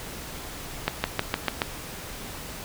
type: accelerating click train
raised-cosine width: 0.3 ms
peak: -6 dBFS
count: 6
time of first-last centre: 0.88-1.619 s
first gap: 160 ms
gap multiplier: 0.96
effects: pink hiss -38 dBFS RMS until 2.64 s